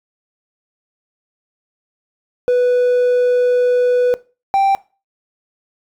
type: tone pair in turn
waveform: triangle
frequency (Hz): 493.9 / 784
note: B4 / G5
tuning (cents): 0 / 0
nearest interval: minor sixth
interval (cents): 800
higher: second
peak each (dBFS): -8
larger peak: neither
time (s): 2.48-4.14 / 4.54-4.75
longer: first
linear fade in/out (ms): 0
effects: noise-tail reverb RT60 0.3 s tail -20 dB re dry + tanh soft clip ceiling -4 dBFS